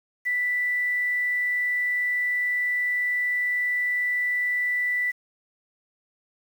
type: tone with quantisation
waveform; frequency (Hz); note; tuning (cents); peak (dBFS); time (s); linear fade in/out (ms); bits
sine; 1975.5; B6; 0; -22; 0.25-5.12; 20; 8
effects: none